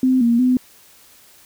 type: tone with pitch steps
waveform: sine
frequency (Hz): 258.2 / 234.7 / 252.9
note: C4 / A#3 / B3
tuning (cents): -23 / +12 / +41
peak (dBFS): -12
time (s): 0.03-0.57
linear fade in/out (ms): 2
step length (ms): 180
effects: white hiss -49 dBFS RMS until 1.45 s